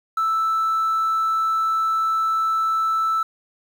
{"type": "tone", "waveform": "triangle", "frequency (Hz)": 1318.5, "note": "E6", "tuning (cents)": 0, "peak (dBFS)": -15, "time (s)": [0.17, 3.23], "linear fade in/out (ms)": 5, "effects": ["tanh soft clip ceiling -14 dBFS", "8-bit"]}